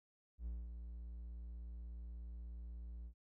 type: tone with ADSR envelope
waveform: triangle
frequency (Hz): 58.27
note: A#1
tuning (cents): 0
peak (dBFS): -38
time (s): 0.38-3.14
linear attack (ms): 81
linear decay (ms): 210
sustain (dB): -6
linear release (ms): 81
effects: none